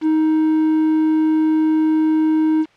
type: tone with quantisation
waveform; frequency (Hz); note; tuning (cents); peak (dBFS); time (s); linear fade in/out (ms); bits
triangle; 313.4; D#4; +13; -11; 0.01-2.66; 50; 6
effects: white hiss -54 dBFS RMS until 2.76 s + low-pass 3000 Hz 12 dB/octave